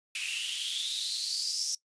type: noise with high-pass filter sweep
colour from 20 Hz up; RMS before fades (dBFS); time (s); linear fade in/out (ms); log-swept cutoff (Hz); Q
white; -33; 0.15-1.75; 2; 2500 to 5600; 8.3
effects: noise-tail reverb RT60 0.1 s tail -20 dB re dry + resampled to 22050 Hz